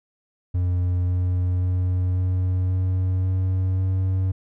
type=tone with pitch steps; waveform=triangle; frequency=89.6 / 90.33 / 91.06 / 91.8 / 92.55 / 93.3 / 94.05 Hz; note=F2 / F#2 / F#2 / F#2 / F#2 / F#2 / F#2; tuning=+45 / -41 / -27 / -13 / +1 / +15 / +29 cents; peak=-17 dBFS; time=0.54-4.32 s; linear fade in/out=10 ms; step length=540 ms; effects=none